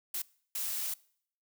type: noise bursts at uneven times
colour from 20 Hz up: blue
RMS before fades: -35 dBFS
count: 2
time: 0.14-0.22 / 0.55-0.94 s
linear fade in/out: 5 ms
effects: noise-tail reverb RT60 0.6 s tail -23 dB re dry